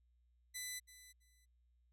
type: tone with echo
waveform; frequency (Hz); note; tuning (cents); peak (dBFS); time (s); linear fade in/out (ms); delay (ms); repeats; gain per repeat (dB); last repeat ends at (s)
10% pulse; 2000; B6; +21; -34; 0.54-0.8; 20; 330; 2; -15; 1.46
effects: added 60 Hz sine -70 dBFS peak until 1.92 s